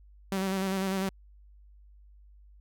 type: tone with vibrato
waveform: sawtooth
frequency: 191.6 Hz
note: G3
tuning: 39 cents flat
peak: -24 dBFS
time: 0.32-1.09 s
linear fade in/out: 2 ms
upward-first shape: square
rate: 10 Hz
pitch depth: 27 cents each way
effects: added 50 Hz sine -52 dBFS peak until 2.6 s